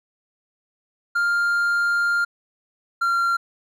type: tone pair in turn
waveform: triangle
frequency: 1400 / 1379.1 Hz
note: F6 / F6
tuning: +4 / -22 cents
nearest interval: unison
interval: 26 cents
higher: first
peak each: -16 dBFS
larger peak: neither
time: 1.15-2.25 / 3.01-3.37 s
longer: first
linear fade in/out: 10 ms
effects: none